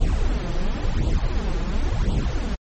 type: noise with flanger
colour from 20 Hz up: brown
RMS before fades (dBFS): -21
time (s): 0-2.56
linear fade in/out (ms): 20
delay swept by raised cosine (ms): 0.25 to 5.95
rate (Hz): 0.94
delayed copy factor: +0.8
effects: MP3 32 kbps